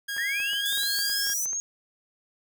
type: tone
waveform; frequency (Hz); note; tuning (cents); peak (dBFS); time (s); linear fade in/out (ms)
sawtooth; 1635; G#6; -28; -26; 0.08-1.34; 10
type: clicks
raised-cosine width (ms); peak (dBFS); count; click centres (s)
0.5; -30; 12; 0.166 / 0.402 / 0.533 / 0.727 / 0.776 / 0.833 / 0.989 / 1.097 / 1.269 / 1.299 / 1.458 / 1.531
type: linear sweep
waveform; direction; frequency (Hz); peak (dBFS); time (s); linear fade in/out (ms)
sine; up; 1760 to 6620; -27; 0.18-1.6; 0
type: high-pass noise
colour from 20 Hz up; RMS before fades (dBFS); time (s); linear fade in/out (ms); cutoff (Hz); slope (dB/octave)
pink; -33; 0.65-1.46; 10; 6900; 48
effects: none